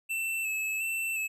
square tone with vibrato, 2637 Hz, E7, in tune, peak -30 dBFS, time 0.09-1.28 s, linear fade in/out 20 ms, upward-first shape square, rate 1.4 Hz, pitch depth 26 cents each way, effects none

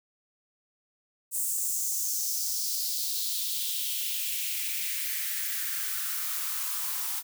blue noise with high-pass filter sweep, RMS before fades -31 dBFS, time 1.31-7.23 s, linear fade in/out 50 ms, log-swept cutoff 8300 to 890 Hz, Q 3, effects none

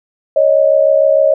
sine tone pair together, 554.4 / 621 Hz, C#5 / D#5, 0 / -3 cents, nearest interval major second, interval 197 cents, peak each -10 dBFS, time 0.36-1.34 s, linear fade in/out 5 ms, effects none

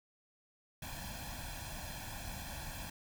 pink noise with comb filter, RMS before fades -44 dBFS, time 0.82-2.9 s, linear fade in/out 5 ms, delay 1.2 ms, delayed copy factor +0.85, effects none

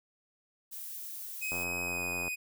violet noise, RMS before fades -42 dBFS, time 0.71-1.65 s, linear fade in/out 20 ms
45% pulse tone with pitch glide, 2530 to 2494 Hz, D#7 to D#7, +28 to +3 cents, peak -33 dBFS, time 1.41-2.36 s, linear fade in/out 20 ms, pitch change -25 cents, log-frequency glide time 1.84-2.03 s
click train, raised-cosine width 1 ms, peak -26 dBFS, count 68, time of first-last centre 1.52-2.28 s, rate 88.2 Hz
effects none

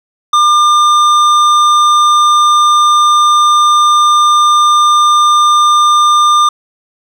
sine tone with hard clipping, 1200 Hz, D6, 37 cents sharp, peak -7 dBFS, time 0.33-6.49 s, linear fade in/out 5 ms, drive 11 dB, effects none

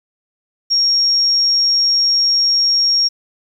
sine tone, 5570 Hz, F8, 5 cents flat, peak -11 dBFS, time 0.7-3.09 s, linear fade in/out 20 ms, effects 8-bit

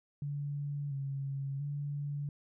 sine tone with pitch steps, 143.8 / 137.6 / 144.1 Hz, D3 / C#3 / D3, -36 / -12 / -33 cents, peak -34 dBFS, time 0.22-2.29 s, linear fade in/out 2 ms, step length 690 ms, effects none

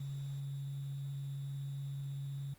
sine tone with sample-and-hold, 138.59 Hz, C#3, in tune, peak -38 dBFS, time 0-2.54 s, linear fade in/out 5 ms, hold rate 3675 Hz, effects pink hiss -64 dBFS RMS until 2.58 s + Opus 48 kbps

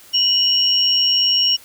sine tone pair together, 2941 / 5542 Hz, F#7 / F8, -11 / -14 cents, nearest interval major seventh, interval 1097 cents, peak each -16 dBFS, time 0.13-1.57 s, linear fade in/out 20 ms, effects white hiss -45 dBFS RMS until 1.64 s

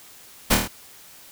pink noise with echo, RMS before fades -17 dBFS, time 0.5-0.55 s, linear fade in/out 10 ms, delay 26 ms, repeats 5, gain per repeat -3 dB, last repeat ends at 0.68 s, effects white hiss -47 dBFS RMS until 1.31 s

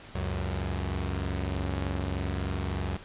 sawtooth tone pair together, 69.6 / 92.9 Hz, C#2 / F#2, +8 / +7 cents, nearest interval perfect fourth, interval 499 cents, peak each -28 dBFS, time 0.15-2.97 s, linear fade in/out 5 ms, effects pink hiss -48 dBFS RMS until 3.04 s + resampled to 8000 Hz

